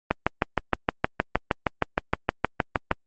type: click train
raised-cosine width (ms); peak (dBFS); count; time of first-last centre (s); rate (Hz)
0.5; -4; 19; 0.11-2.914; 6.42
effects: Opus 24 kbps